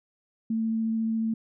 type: tone with vibrato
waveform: sine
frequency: 223.7 Hz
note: A3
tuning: 29 cents sharp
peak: -24 dBFS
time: 0.5-1.34 s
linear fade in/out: 5 ms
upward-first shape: sine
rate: 14 Hz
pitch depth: 8 cents each way
effects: none